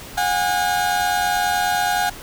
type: tone pair together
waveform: 30% pulse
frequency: 724.6 / 814 Hz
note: F#5 / G#5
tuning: -36 / -35 cents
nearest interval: major second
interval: 201 cents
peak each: -18 dBFS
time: 0.17-2.1 s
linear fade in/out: 10 ms
effects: pink hiss -37 dBFS RMS until 2.22 s